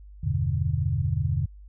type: chord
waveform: sine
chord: E minor seventh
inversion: none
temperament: equal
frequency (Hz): 82.41 / 98 / 123.47 / 146.83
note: E2 / G2 / B2 / D3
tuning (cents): 0 / 0 / 0 / 0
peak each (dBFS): -28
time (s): 0.23-1.46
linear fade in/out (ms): 10
effects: added 50 Hz sine -43 dBFS peak until 1.68 s